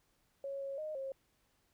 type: tone with pitch steps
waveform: sine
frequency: 552 / 549 / 617 / 538 Hz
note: C#5 / C#5 / D#5 / C5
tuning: -7 / -17 / -15 / +48 cents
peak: -38 dBFS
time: 0.44-1.12 s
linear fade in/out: 2 ms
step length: 170 ms
effects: pink hiss -75 dBFS RMS until 1.73 s